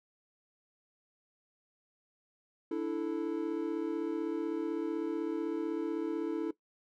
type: chord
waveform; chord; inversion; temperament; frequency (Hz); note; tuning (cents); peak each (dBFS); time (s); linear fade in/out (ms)
triangle; D suspended second; none; equal; 293.7 / 329.6 / 440; D4 / E4 / A4; 0 / 0 / 0; -35 / -32 / -35; 2.71-6.51; 5
effects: noise-tail reverb RT60 0.1 s tail -18 dB re dry